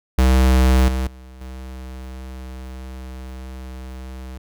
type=tone with level steps; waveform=square; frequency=64.4 Hz; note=C2; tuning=27 cents flat; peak=-12 / -20 / -39 / -32 dBFS; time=0.18-4.38 s; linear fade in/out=5 ms; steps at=0.88 / 1.07 / 1.41 s; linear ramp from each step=2 ms; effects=none